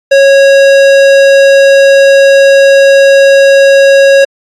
sine tone with tanh clipping, 550 Hz, C#5, 14 cents flat, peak -3 dBFS, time 0.11-4.25 s, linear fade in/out 10 ms, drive 18 dB, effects AAC 64 kbps

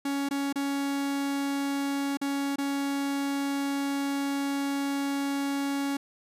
45% pulse tone with dropouts, 279.1 Hz, C#4, 12 cents sharp, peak -27 dBFS, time 0.05-5.97 s, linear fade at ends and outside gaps 5 ms, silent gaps 0.289-0.309 / 0.527-0.557 / 2.172-2.214 / 2.559-2.583 s, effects resampled to 32000 Hz

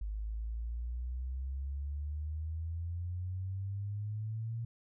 sine exponential sweep, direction up, 51.1 to 116.54 Hz, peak -35 dBFS, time 0.01-4.65 s, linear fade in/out 5 ms, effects none

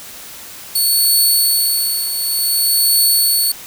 10% pulse tone with tremolo, 4435 Hz, C#8, in tune, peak -3 dBFS, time 0.75-3.52 s, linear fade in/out 5 ms, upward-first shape triangle, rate 0.55 Hz, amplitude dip 65%, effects white hiss -34 dBFS RMS until 3.66 s

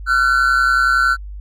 triangle tone pair together, 1369.2 / 1500 Hz, F6 / F#6, -35 / +23 cents, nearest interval major second, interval 158 cents, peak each -13 dBFS, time 0.06-1.17 s, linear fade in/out 50 ms, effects added 50 Hz sine -28 dBFS peak until 1.4 s

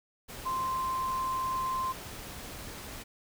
sine tone in noise, 1044 Hz, C6, 4 cents flat, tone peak -29 dBFS, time 0.45-1.93 s, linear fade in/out 20 ms, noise pink, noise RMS -43 dBFS, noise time 0.28-3.04 s, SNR +11 dB, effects none

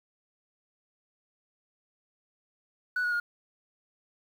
sine tone with pitch steps, 1480 / 1452.9 / 1426.3 Hz, F#6 / F#6 / F6, 0 / -32 / +36 cents, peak -24 dBFS, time 2.96-3.2 s, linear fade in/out 5 ms, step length 80 ms, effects tanh soft clip ceiling -24 dBFS + 9-bit

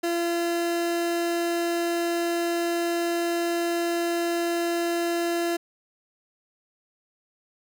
30% pulse tone, 341.3 Hz, F4, 40 cents flat, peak -21 dBFS, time 0.03-5.57 s, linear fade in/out 10 ms, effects none

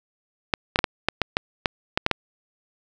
clicks, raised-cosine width 0.3 ms, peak -3 dBFS, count 11, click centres 0.538 / 0.759 / 0.79 / 0.842 / 1.086 / 1.217 / 1.369 / 1.658 / 1.975 / 2.064 / 2.113 s, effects none

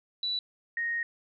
sine tone pair in turn, 3951 / 1864.6 Hz, B7 / A#6, 0 / 0 cents, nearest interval octave + minor second, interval 1300 cents, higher first, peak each -28 dBFS, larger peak neither, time 0.23-0.39 / 0.77-1.03 s, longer second, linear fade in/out 2 ms, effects none

